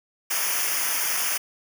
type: noise with comb filter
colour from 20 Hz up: white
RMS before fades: -25 dBFS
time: 0.3-1.38 s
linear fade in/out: 10 ms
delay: 0.25 ms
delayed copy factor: -0.9
effects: none